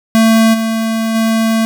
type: tone with level steps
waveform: square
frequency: 223.9 Hz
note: A3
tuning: 30 cents sharp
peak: -7 / -14 / -11 dBFS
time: 0.15-1.65 s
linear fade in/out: 0 ms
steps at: 0.53 / 1.14 s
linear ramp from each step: 20 ms
effects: none